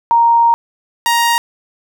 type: tone pair in turn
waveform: sine / sawtooth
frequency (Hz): 932.3 / 937.7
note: A#5 / A#5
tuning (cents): 0 / +10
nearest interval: unison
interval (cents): 10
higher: second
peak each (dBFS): -7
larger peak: neither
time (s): 0.11-0.54 / 1.06-1.38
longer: first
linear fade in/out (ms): 0
effects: none